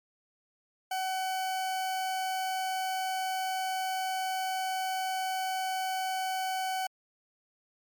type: tone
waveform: 40% pulse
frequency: 754 Hz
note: F#5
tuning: 32 cents sharp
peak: -29 dBFS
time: 0.91-6.87 s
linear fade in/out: 5 ms
effects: MP3 96 kbps